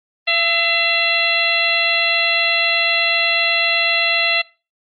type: harmonic tone with a mistuned harmonic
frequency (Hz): 677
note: E5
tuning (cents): +46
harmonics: 1 / 2 / 3 / 4 / 5 / 6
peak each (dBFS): -25 / -28 / -20 / -18 / -23 / -23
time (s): 0.27-4.42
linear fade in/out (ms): 10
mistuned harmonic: 2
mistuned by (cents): -47
effects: noise-tail reverb RT60 0.3 s tail -20 dB re dry + Opus 32 kbps